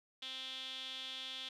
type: tone with band-pass filter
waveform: sawtooth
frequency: 261.6 Hz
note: C4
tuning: in tune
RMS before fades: -45 dBFS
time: 0.22-1.49 s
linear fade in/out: 5 ms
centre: 3400 Hz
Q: 7.1
effects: none